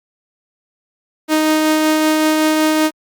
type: tone with tremolo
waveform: sawtooth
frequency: 310.9 Hz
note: D#4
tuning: 1 cent flat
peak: -7 dBFS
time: 1.28-2.91 s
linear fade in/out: 50 ms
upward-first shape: triangle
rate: 5.3 Hz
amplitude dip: 25%
effects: Opus 48 kbps